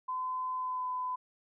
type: tone with pitch glide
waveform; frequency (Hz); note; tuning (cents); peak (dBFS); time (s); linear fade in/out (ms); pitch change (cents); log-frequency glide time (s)
sine; 1020 to 1007.7; C6 to B5; -44 to +35; -32; 0.08-1.16; 10; -21; 0.56-0.87
effects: none